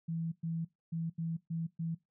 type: tone bursts at uneven times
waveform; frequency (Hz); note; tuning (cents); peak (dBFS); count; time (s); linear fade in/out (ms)
sine; 164.81; E3; 0; -33; 6; 0.08-0.32 / 0.43-0.65 / 0.92-1.1 / 1.18-1.37 / 1.5-1.67 / 1.79-1.95; 10
effects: noise-tail reverb RT60 0.2 s tail -20 dB re dry